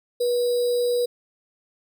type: tone with sample-and-hold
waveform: sine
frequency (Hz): 485.7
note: B4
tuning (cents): -29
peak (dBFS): -19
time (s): 0.2-1.06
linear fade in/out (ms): 10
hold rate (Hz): 4410
effects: none